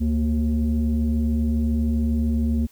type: tone pair together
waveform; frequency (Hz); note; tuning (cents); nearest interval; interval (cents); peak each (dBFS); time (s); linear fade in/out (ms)
sine; 72.5 / 230.2; D2 / A#3; -22 / -22; octave + minor sixth; 2000; -19 / -20; 0-2.67; 20
effects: tanh soft clip ceiling -15 dBFS + white hiss -56 dBFS RMS until 2.71 s